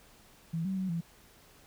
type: tone with pitch steps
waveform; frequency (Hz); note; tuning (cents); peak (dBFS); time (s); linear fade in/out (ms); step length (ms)
sine; 164.7 / 191 / 188 / 168; E3 / G3 / F#3 / E3; -1 / -45 / +28 / +33; -30; 0.53-1.01; 10; 120
effects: pink hiss -59 dBFS RMS until 1.66 s